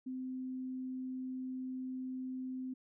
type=tone; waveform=sine; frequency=257.8 Hz; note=C4; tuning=26 cents flat; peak=-38 dBFS; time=0.06-2.74 s; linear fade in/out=10 ms; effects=none

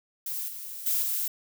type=noise with level steps; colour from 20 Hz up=violet; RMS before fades=-33 / -39 / -26 / -29 dBFS; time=0.26-1.28 s; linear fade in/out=5 ms; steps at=0.48 / 0.86 / 1.02 s; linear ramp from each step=5 ms; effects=none

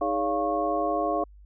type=tone cluster; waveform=sine; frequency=313.1 / 415 / 566 / 697 / 1095 Hz; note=D#4 / G#4 / C#5 / F5 / C#6; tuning=+11 / -1 / +36 / -4 / -22 cents; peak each=-31 / -32 / -30 / -27 / -31 dBFS; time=0.01-1.24 s; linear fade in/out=5 ms; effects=added 50 Hz sine -47 dBFS peak until 1.45 s

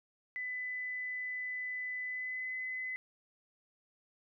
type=tone with pitch glide; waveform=sine; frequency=2002 to 2023 Hz; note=B6 to B6; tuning=+23 to +41 cents; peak=-36 dBFS; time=0.36-2.96 s; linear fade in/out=0 ms; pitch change=+18 cents; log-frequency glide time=2.05-2.5 s; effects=none

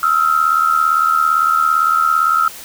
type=tone pair together; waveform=sine; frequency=1286 / 1363.7 Hz; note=E6 / F6; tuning=-43 / -42 cents; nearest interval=minor second; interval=101 cents; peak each=-14 dBFS; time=0.03-2.48 s; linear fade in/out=2 ms; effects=white hiss -34 dBFS RMS until 2.64 s

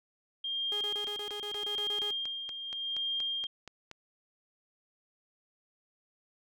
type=tone with tremolo; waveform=sine; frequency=3207 Hz; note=G7; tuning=39 cents sharp; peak=-30 dBFS; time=0.44-3.47 s; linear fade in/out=5 ms; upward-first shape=sine; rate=0.83 Hz; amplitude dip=60%
type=tone bursts; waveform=sawtooth; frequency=415.3 Hz; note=G#4; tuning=in tune; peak=-36 dBFS; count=12; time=0.72-2.106 s; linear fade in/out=0 ms; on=88 ms; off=30 ms
type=click train; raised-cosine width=0.2 ms; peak=-27 dBFS; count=13; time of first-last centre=1.07-3.914 s; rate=4.22 Hz
effects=none

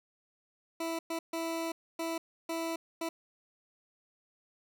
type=tone bursts at uneven times; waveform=20% pulse; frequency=329.6 Hz; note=E4; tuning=in tune; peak=-28 dBFS; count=6; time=0.8-0.99 / 1.1-1.19 / 1.33-1.72 / 1.99-2.18 / 2.49-2.76 / 3.01-3.09 s; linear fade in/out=5 ms; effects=none

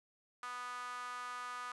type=tone with high-pass filter; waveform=sawtooth; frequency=246.9 Hz; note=B3; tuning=in tune; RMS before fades=-44 dBFS; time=0.43-1.72 s; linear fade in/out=0 ms; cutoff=1200 Hz; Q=5.3; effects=resampled to 24000 Hz + 12-bit

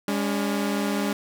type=tone pair together; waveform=sawtooth; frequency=203.4 / 283 Hz; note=G#3 / C#4; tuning=-36 / +36 cents; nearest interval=tritone; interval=572 cents; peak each=-21 / -24 dBFS; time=0.08-1.13 s; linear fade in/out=2 ms; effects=none

